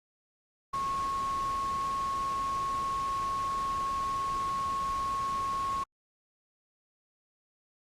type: tone in noise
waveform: sine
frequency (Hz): 1094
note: C#6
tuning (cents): -23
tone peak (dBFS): -29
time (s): 0.73-5.84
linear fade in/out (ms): 10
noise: pink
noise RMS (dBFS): -43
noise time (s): 0.73-5.84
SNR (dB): +11
effects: low-pass 8000 Hz 12 dB/octave + Opus 48 kbps